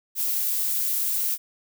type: noise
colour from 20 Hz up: violet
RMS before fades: -25 dBFS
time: 0.15-1.38 s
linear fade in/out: 50 ms
effects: none